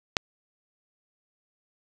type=click; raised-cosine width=0.2 ms; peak=-4 dBFS; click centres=0.168 s; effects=none